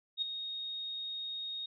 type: tone with ADSR envelope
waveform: sine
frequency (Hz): 3729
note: A#7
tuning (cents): 0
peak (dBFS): -28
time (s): 0.17-1.66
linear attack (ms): 51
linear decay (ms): 6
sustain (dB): -9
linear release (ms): 5
effects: none